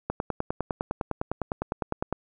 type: click train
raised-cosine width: 1 ms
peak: -13 dBFS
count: 21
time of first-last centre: 0.1-2.126 s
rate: 9.87 Hz
effects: none